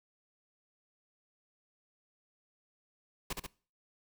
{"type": "noise with echo", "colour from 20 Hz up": "pink", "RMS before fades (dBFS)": -36, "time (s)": [3.3, 3.33], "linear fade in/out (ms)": 5, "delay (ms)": 68, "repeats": 2, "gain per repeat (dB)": -3, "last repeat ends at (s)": 3.466, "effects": ["noise-tail reverb RT60 0.4 s tail -22 dB re dry"]}